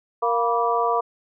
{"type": "harmonic tone with a mistuned harmonic", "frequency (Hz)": 233.1, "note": "A#3", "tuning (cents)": 0, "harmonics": [2, 3, 4, 5], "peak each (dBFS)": [-24, -24, -24, -24], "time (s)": [0.22, 1.01], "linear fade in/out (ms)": 10, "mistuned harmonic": 4, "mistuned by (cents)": 77, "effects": []}